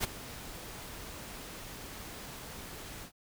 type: noise with ADSR envelope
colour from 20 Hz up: pink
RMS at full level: -29 dBFS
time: 0-3.12 s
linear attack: 37 ms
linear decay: 18 ms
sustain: -16 dB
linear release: 92 ms
effects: none